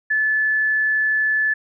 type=tone; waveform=sine; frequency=1734 Hz; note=A6; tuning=26 cents flat; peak=-16 dBFS; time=0.1-1.54 s; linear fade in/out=10 ms; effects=none